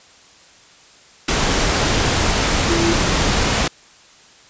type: tone in noise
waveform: sine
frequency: 336.6 Hz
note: E4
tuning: 36 cents sharp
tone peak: -17 dBFS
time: 2.7-2.93 s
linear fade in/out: 5 ms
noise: pink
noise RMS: -17 dBFS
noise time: 1.28-3.68 s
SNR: -3 dB
effects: white hiss -47 dBFS RMS until 4.49 s + resampled to 16000 Hz